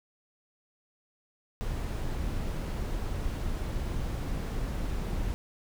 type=noise; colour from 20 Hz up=brown; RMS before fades=-32 dBFS; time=1.61-5.34 s; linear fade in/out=0 ms; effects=none